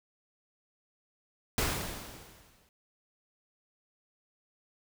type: noise with exponential decay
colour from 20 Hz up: pink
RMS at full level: -28 dBFS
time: 1.58-2.69 s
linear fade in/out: 1 ms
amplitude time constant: 240 ms
effects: none